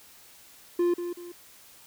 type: tone with echo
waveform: triangle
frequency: 349.2 Hz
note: F4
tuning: in tune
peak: -19 dBFS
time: 0.79-0.94 s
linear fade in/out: 5 ms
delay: 190 ms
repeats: 2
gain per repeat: -9 dB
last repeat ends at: 1.32 s
effects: white hiss -53 dBFS RMS until 1.86 s